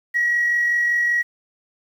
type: tone with amplitude modulation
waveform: sine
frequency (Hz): 1912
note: A#6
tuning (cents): +43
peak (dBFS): -14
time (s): 0.14-1.23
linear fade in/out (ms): 20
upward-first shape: sine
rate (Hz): 45.2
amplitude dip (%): 30
effects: tanh soft clip ceiling -12 dBFS + 8-bit